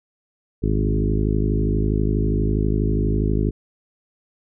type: harmonic tone with a mistuned harmonic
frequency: 52.3 Hz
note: G#1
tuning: 13 cents sharp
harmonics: 1 / 2 / 3 / 4 / 5 / 6 / 7 / 8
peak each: -21 / -24 / -26 / -27 / -28 / -29 / -29 / -30 dBFS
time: 0.62-3.51 s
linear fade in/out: 20 ms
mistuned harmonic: 2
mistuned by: +24 cents
effects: none